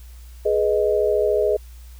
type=chord; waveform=sine; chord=G# minor; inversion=none; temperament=equal with one note detuned; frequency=420.1 / 493.9 / 622.3 Hz; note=G#4 / B4 / D#5; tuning=+20 / 0 / 0 cents; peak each=-19 / -23 / -21 dBFS; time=0.45-1.57 s; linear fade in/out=10 ms; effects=added 60 Hz sine -38 dBFS peak until 1.99 s + white hiss -53 dBFS RMS until 1.99 s